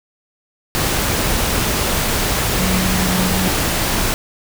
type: tone in noise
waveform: sine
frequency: 185 Hz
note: F#3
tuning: in tune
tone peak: -18 dBFS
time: 2.59-3.48 s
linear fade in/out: 0 ms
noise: pink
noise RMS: -18 dBFS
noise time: 0.75-4.14 s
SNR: -3 dB
effects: none